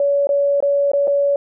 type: tone with dropouts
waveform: sine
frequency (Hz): 566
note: C#5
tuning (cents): +36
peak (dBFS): -13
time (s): 0-1.36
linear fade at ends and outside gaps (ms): 2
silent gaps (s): 0.271-0.291 / 0.604-0.625 / 0.917-0.934 / 1.073-1.078
effects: none